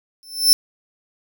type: tone with exponential growth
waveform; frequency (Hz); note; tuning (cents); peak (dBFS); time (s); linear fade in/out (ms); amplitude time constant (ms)
sawtooth; 5320; E8; +15; -3; 0.23-0.53; 0; 64
effects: none